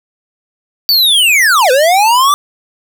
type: linear two-way sweep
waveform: square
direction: down then up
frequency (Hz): 4628 to 489.1 to 1187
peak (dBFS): -7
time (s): 0.89-2.34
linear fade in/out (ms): 0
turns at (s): 1.71
effects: 7-bit